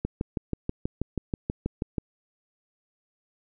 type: click train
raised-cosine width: 3 ms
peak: -14 dBFS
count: 13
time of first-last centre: 0.05-1.982 s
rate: 6.21 Hz
effects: none